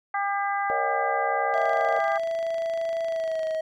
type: harmonic tone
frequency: 400.7 Hz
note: G4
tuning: 38 cents sharp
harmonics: 2 / 3 / 4 / 5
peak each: -26 / -30 / -32 / -34 dBFS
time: 0.14-2.18 s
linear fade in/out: 5 ms
type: chord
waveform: sine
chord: D# minor seventh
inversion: second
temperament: equal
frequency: 466.2 / 554.4 / 622.3 / 740 Hz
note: A#4 / C#5 / D#5 / F#5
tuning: 0 / 0 / 0 / 0 cents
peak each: -33 / -31 / -32 / -33 dBFS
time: 0.7-1.99 s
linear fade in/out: 0 ms
type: click train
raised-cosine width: 0.2 ms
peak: -26 dBFS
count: 53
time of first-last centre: 1.54-3.548 s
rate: 25.9 Hz
type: tone with pitch glide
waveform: triangle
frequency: 661 to 636.3 Hz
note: E5 to D#5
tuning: +5 to +39 cents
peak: -23 dBFS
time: 1.54-3.61 s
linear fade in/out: 5 ms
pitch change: -66 cents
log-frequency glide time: 3.06-3.46 s
effects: none